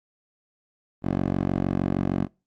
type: tone with band-pass filter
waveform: 10% pulse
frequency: 46.5 Hz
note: F#1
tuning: 9 cents sharp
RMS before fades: -25 dBFS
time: 1.02-2.28 s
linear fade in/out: 50 ms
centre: 320 Hz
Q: 0.67
effects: noise-tail reverb RT60 0.3 s tail -25 dB re dry + Opus 32 kbps